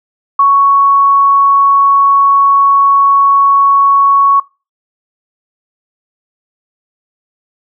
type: tone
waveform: sine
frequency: 1112 Hz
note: C#6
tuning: 5 cents sharp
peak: -4 dBFS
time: 0.39-4.4 s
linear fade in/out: 5 ms
effects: noise-tail reverb RT60 0.3 s tail -23 dB re dry